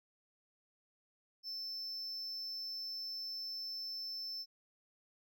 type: tone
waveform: triangle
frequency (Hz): 5300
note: E8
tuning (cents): +9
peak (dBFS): -39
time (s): 1.43-4.46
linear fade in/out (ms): 50
effects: none